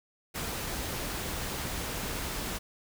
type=noise; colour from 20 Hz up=pink; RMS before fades=-35 dBFS; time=0.34-2.59 s; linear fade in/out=20 ms; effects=none